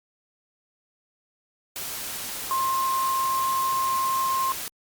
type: tone in noise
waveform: sine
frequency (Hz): 1059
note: C6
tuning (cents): +21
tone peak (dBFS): -22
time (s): 2.51-4.52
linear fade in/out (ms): 0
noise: white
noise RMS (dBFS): -33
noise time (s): 1.76-4.68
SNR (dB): +8
effects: Opus 48 kbps